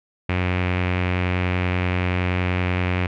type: tone with low-pass filter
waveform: sawtooth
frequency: 90.5 Hz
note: F#2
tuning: 38 cents flat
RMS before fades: -22 dBFS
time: 0.29-3.07 s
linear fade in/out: 5 ms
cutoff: 2400 Hz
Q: 3.7
effects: none